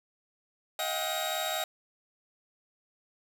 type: tone cluster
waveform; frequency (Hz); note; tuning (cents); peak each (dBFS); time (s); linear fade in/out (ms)
sawtooth; 633 / 718 / 782 / 3784; D#5 / F5 / G5 / A#7; +30 / +48 / -4 / +25; -31 / -32 / -34 / -32; 0.79-1.64; 2
effects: none